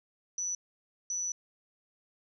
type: tone bursts at uneven times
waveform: sine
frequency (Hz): 5940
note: F#8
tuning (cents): +6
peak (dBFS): -31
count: 2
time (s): 0.38-0.55 / 1.1-1.32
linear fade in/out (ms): 2
effects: none